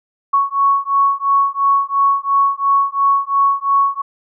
sine beating tone pair, 1108.7 / 1111.6 Hz, C#6 / C#6, 0 / +4 cents, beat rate 2.9 Hz, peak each -15 dBFS, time 0.33-4.02 s, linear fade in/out 10 ms, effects none

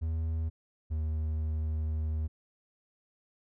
triangle tone pair in turn, 80.5 / 78.03 Hz, E2 / D#2, -41 / +6 cents, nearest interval minor second, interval 53 cents, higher first, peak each -27 dBFS, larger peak neither, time 0.01-0.5 / 0.9-2.28 s, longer second, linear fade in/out 20 ms, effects none

